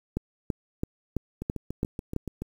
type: two click trains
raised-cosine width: 3 ms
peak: -20 / -14 dBFS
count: 8 / 7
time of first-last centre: 1.42-2.42 / 0.17-2.163 s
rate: 7 / 3.01 Hz
effects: 8-bit